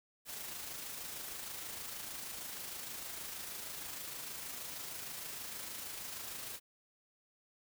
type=noise with amplitude modulation; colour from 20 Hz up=white; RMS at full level=-43 dBFS; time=0.25-6.6 s; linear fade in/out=50 ms; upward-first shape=sine; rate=26.4 Hz; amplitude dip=35%; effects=none